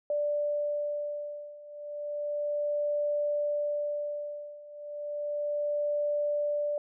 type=beating tone pair; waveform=sine; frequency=587.3 / 587.63 Hz; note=D5 / D5; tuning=0 / +1 cents; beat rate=0.33 Hz; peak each=-33 / -31 dBFS; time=0.1-6.78 s; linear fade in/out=2 ms; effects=none